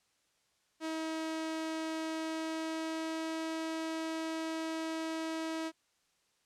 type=tone with pitch glide; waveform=sawtooth; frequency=319.7 to 322.1 Hz; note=D#4 to E4; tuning=+47 to -40 cents; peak=-31 dBFS; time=0.8-5.72 s; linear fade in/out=50 ms; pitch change=+13 cents; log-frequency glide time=2.08-3.4 s; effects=white hiss -74 dBFS RMS until 6.45 s + low-pass 8000 Hz 12 dB/octave